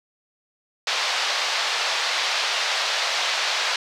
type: band-pass noise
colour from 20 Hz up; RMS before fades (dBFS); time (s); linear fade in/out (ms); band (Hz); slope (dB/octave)
white; -24; 0.87-3.76; 2; 570 to 4900; 24
effects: none